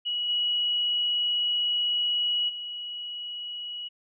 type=tone with level steps; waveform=sine; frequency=2919 Hz; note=F#7; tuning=24 cents flat; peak=-26 / -23 / -33 dBFS; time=0.05-3.89 s; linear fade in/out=20 ms; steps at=0.28 / 2.48 s; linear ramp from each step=20 ms; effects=none